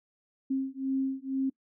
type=beating tone pair; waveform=sine; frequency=266.2 / 268.3 Hz; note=C4 / C4; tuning=+30 / +44 cents; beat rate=2.1 Hz; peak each=-31 dBFS; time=0.5-1.5 s; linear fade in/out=10 ms; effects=noise-tail reverb RT60 0.1 s tail -24 dB re dry